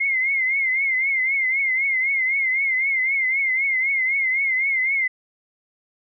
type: tone with vibrato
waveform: sine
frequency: 2117 Hz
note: C7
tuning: 20 cents sharp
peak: -18 dBFS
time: 0-5.08 s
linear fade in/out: 10 ms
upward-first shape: triangle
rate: 3.9 Hz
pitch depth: 94 cents each way
effects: none